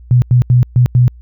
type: tone bursts at uneven times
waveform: sine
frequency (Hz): 123.47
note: B2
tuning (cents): 0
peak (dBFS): -5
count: 5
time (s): 0.11-0.22 / 0.31-0.42 / 0.5-0.63 / 0.76-0.86 / 0.95-1.08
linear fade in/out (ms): 0
effects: added 60 Hz sine -34 dBFS peak until 1.21 s